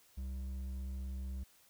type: tone with hard clipping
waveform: sine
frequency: 65.41 Hz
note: C2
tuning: in tune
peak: -40 dBFS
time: 0.17-1.44 s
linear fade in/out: 10 ms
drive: 6 dB
effects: white hiss -66 dBFS RMS until 1.69 s